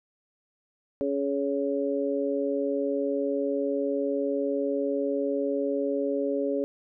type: harmonic tone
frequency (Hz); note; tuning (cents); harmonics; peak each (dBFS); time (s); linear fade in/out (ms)
140; C#3; +18; 2 / 3 / 4; -29 / -29 / -29; 1.01-6.64; 0
effects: none